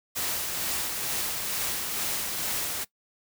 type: noise with tremolo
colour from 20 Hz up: white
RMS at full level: -29 dBFS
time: 0.15-2.85 s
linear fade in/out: 20 ms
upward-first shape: sine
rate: 2.2 Hz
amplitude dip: 30%
effects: noise-tail reverb RT60 0.1 s tail -20 dB re dry